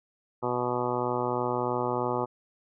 harmonic tone, 123.1 Hz, B2, 5 cents flat, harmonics 1 / 2 / 3 / 4 / 5 / 6 / 7 / 8 / 9 / 10, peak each -37 / -36 / -32 / -33 / -36 / -38 / -33 / -37 / -37 / -38 dBFS, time 0.42-2.26 s, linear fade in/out 20 ms, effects none

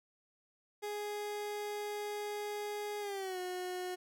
30% pulse tone with pitch glide, 415.3 to 363.6 Hz, G#4 to F#4, 0 to -30 cents, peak -35 dBFS, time 0.82-3.96 s, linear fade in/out 20 ms, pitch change -230 cents, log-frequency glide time 3-3.39 s, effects none

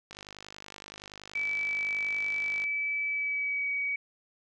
click train, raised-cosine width 0.2 ms, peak -26 dBFS, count 129, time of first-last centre 0.11-2.64 s, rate 50.6 Hz
sine tone with pitch glide, 2302 to 2264 Hz, D7 to C#7, -35 to +36 cents, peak -28 dBFS, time 1.35-3.96 s, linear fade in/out 5 ms, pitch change -29 cents, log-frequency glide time 3.07-3.7 s
effects none

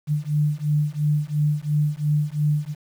sine beating tone pair, 147.8 / 150.7 Hz, D3 / D3, +11 / +45 cents, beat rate 2.9 Hz, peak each -22 dBFS, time 0.07-2.75 s, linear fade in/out 50 ms, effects 8-bit

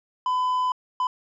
triangle tone bursts at uneven times, 1007 Hz, B5, 33 cents sharp, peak -19 dBFS, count 2, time 0.26-0.72 / 1-1.07 s, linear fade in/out 2 ms, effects resampled to 16000 Hz

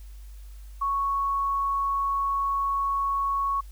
sine tone, 1108.7 Hz, C#6, in tune, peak -23 dBFS, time 0.81-3.61 s, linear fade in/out 10 ms, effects added 50 Hz sine -40 dBFS peak until 3.71 s + white hiss -59 dBFS RMS until 3.71 s

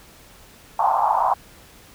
white band-pass noise, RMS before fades -19 dBFS, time 0.79-1.34 s, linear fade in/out 5 ms, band 740 to 1000 Hz, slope 48 dB/octave, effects pink hiss -48 dBFS RMS until 1.94 s

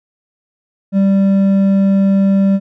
sine tone with hard clipping, 195.6 Hz, G3, 4 cents flat, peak -10 dBFS, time 0.92-2.6 s, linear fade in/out 50 ms, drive 5 dB, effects none

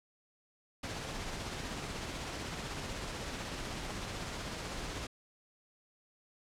pink noise with tremolo, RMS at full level -39 dBFS, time 0.83-5.07 s, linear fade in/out 5 ms, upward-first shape sine, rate 16 Hz, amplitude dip 25%, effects low-pass 7000 Hz 12 dB/octave

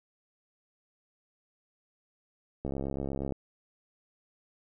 click train, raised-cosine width 2 ms, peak -21 dBFS, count 47, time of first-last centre 2.65-3.323 s, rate 68.4 Hz, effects none

